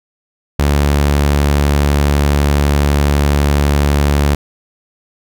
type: tone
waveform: sawtooth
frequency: 72 Hz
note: D2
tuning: 34 cents flat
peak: -6 dBFS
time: 0.59-4.35 s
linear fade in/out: 5 ms
effects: none